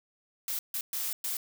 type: noise bursts at uneven times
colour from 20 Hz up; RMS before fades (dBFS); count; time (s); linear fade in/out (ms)
blue; -33; 4; 0.48-0.59 / 0.74-0.81 / 0.93-1.13 / 1.24-1.37; 2
effects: none